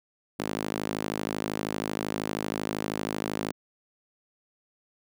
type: tone with high-pass filter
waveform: sawtooth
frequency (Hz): 52.8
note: G#1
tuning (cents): +29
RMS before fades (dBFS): -32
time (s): 0.39-3.52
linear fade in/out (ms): 5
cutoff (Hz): 250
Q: 1.3
effects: none